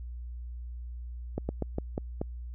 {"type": "slowing click train", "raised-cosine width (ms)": 2, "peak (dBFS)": -17, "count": 6, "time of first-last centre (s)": [1.38, 2.215], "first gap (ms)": 110, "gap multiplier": 1.21, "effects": ["added 60 Hz sine -37 dBFS peak until 2.54 s"]}